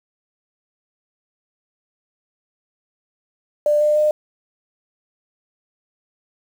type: tone with pitch steps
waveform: sine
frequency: 594 / 599.9 / 605.8 Hz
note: D5 / D5 / D#5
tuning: +20 / +37 / -46 cents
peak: -13 dBFS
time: 3.66-4.11 s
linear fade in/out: 2 ms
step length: 150 ms
effects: 7-bit